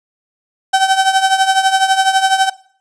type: tone with tremolo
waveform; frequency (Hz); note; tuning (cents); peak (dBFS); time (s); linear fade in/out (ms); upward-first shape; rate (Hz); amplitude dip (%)
35% pulse; 768; G5; -36; -5; 0.73-2.5; 10; triangle; 12; 75
effects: noise-tail reverb RT60 0.5 s tail -19 dB re dry + resampled to 22050 Hz